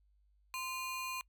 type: ring-modulated tone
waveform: 35% pulse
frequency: 1743 Hz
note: A6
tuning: 17 cents flat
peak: -33 dBFS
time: 0.54-1.21 s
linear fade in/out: 0 ms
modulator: 706 Hz
effects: noise-tail reverb RT60 0.1 s tail -25 dB re dry + added 50 Hz sine -67 dBFS peak until 1.28 s